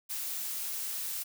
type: noise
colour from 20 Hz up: blue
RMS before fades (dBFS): -36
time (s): 0.09-1.24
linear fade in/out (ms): 20
effects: none